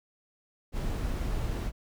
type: noise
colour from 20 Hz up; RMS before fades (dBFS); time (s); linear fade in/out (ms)
brown; -31; 0.72-1.72; 50
effects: none